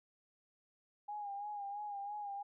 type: tone with vibrato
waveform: sine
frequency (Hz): 817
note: G#5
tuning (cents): -29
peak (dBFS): -40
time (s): 1.08-2.43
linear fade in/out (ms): 10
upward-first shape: sine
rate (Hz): 3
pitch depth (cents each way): 46
effects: none